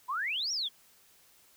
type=exponential two-way sweep; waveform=sine; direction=up then down; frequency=956 to 5810 to 3179 Hz; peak=-30 dBFS; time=0.08-0.69 s; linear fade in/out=20 ms; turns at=0.52 s; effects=white hiss -62 dBFS RMS until 1.56 s

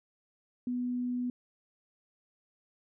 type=tone; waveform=sine; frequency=246.9 Hz; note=B3; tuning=in tune; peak=-30 dBFS; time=0.67-1.3 s; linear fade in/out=2 ms; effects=none

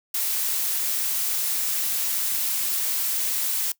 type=noise; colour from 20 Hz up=blue; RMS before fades=-25 dBFS; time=0.14-3.72 s; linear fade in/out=5 ms; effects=noise-tail reverb RT60 0.1 s tail -20 dB re dry

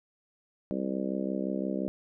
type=harmonic tone; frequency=65.8 Hz; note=C2; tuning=10 cents sharp; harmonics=3 / 4 / 5 / 6 / 7 / 8 / 9; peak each=-33 / -35 / -36 / -40 / -42 / -40 / -39 dBFS; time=0.71-1.88 s; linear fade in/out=0 ms; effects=none

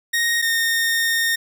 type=tone pair in turn; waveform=sawtooth; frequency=1864.7 / 1838 Hz; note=A#6 / A#6; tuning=0 / -25 cents; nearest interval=unison; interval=25 cents; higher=first; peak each=-14 dBFS; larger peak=neither; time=0.13-0.42 / 0.42-1.36 s; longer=second; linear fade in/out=10 ms; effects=none

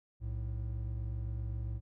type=tone pair together; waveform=triangle; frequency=62.06 / 109.7 Hz; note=B1 / A2; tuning=+9 / -5 cents; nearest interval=minor seventh; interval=986 cents; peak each=-35 / -36 dBFS; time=0.2-1.81 s; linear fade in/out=50 ms; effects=none

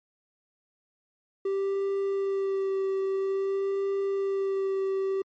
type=tone with vibrato; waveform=triangle; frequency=390 Hz; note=G4; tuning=9 cents flat; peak=-23 dBFS; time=1.45-5.22 s; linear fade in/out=5 ms; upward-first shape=sine; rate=0.5 Hz; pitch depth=17 cents each way; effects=MP3 32 kbps

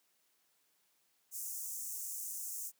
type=high-pass noise; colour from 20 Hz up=pink; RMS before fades=-42 dBFS; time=1.31-2.72 s; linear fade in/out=50 ms; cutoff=6300 Hz; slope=48 dB/octave; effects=white hiss -75 dBFS RMS until 2.79 s + high-pass 150 Hz 12 dB/octave

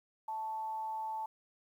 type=tone with amplitude modulation; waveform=sine; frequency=880 Hz; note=A5; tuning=in tune; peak=-34 dBFS; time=0.28-1.26 s; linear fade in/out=5 ms; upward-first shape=sine; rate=228 Hz; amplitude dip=35%; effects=11-bit

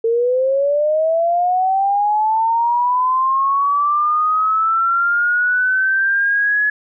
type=linear sweep; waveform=sine; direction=up; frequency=450 to 1700 Hz; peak=-13 dBFS; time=0.04-6.7 s; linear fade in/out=5 ms; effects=none

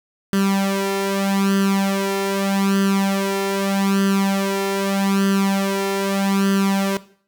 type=tone with flanger; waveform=sawtooth; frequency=196 Hz; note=G3; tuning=in tune; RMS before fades=-20 dBFS; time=0.33-6.97 s; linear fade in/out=0 ms; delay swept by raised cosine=0.64 to 2.24 ms; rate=0.81 Hz; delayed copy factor=+0.8; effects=noise-tail reverb RT60 0.5 s tail -17 dB re dry

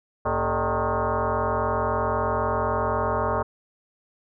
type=tone with frequency modulation; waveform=sine; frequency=233.1 Hz; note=A#3; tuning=in tune; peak=-21 dBFS; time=0.25-3.43 s; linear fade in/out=10 ms; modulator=170 Hz; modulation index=6.2; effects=none

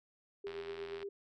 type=tone with tremolo; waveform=sine; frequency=399.4 Hz; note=G4; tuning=32 cents sharp; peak=-38 dBFS; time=0.44-1.09 s; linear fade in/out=5 ms; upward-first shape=triangle; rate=8.5 Hz; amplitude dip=65%
type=click train; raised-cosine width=0.3 ms; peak=-32 dBFS; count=48; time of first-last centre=0.47-1.029 s; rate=84.1 Hz
effects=none

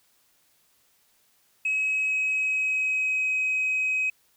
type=tone with pitch glide; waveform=sine; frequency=2557 to 2532 Hz; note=D#7 to D#7; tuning=+47 to +30 cents; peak=-21 dBFS; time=1.65-4.1 s; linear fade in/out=5 ms; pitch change=-17 cents; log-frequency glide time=1.76-3.3 s; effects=tanh soft clip ceiling -20 dBFS + white hiss -65 dBFS RMS until 4.36 s

